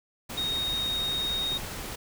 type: tone in noise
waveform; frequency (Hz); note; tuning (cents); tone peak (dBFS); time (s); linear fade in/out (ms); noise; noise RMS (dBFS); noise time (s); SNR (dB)
sine; 3729; A#7; 0; -27; 0.37-1.58; 10; pink; -37; 0.29-1.96; +7
effects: none